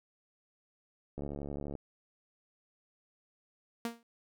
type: click train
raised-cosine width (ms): 2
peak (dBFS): -27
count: 42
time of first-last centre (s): 1.18-1.753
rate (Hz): 71.6
type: tone with exponential decay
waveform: sawtooth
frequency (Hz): 233.1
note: A#3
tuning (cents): 0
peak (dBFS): -27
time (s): 3.85-4.03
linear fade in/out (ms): 2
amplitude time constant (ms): 38
effects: none